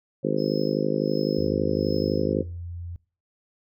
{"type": "harmonic tone", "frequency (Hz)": 51.9, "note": "G#1", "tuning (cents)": 0, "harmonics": [3, 4, 5, 6, 7, 8, 9, 10], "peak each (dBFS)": [-30, -30, -30, -30, -30, -30, -30, -30], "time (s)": [0.23, 2.43], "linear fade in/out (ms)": 20}
{"type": "tone with tremolo", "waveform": "triangle", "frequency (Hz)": 5170, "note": "E8", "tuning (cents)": -34, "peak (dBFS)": -36, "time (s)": [0.37, 2.34], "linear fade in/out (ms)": 20, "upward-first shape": "sine", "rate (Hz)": 1.4, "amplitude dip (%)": 90}
{"type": "tone", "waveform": "sine", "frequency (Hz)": 86.4, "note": "F2", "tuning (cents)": -18, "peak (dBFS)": -32, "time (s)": [1.38, 2.96], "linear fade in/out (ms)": 0}
{"effects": ["noise-tail reverb RT60 0.4 s tail -23 dB re dry"]}